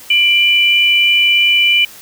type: tone pair together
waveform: sine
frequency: 2367 / 2982 Hz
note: D7 / F#7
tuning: +13 / +13 cents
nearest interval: major third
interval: 400 cents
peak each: -11 dBFS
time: 0.1-1.85 s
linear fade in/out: 5 ms
effects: white hiss -37 dBFS RMS until 2.01 s